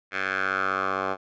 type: tone with band-pass filter sweep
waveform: 10% pulse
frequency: 95.6 Hz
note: G2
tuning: 43 cents flat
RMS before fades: -27 dBFS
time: 0.11-1.17 s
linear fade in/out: 50 ms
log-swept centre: 1900 to 950 Hz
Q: 3.6
effects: resampled to 16000 Hz